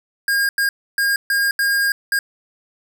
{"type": "tone bursts at uneven times", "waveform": "square", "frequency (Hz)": 1619, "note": "G#6", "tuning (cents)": -45, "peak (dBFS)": -16, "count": 6, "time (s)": [[0.28, 0.49], [0.58, 0.69], [0.98, 1.16], [1.3, 1.51], [1.59, 1.92], [2.12, 2.19]], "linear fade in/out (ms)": 2, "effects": []}